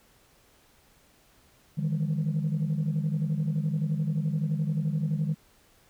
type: tone cluster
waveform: sine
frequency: 151.7 / 163.3 / 201.9 Hz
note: D#3 / E3 / G#3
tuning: -44 / -16 / -49 cents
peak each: -26 / -29 / -32 dBFS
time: 1.77-5.35 s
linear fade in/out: 20 ms
effects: tanh soft clip ceiling -20 dBFS + pink hiss -61 dBFS RMS until 5.89 s